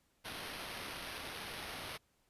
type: noise with sample-and-hold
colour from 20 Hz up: white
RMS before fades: -45 dBFS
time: 0.24-1.98 s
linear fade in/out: 20 ms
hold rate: 7350 Hz
effects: pink hiss -75 dBFS RMS until 2.29 s + resampled to 32000 Hz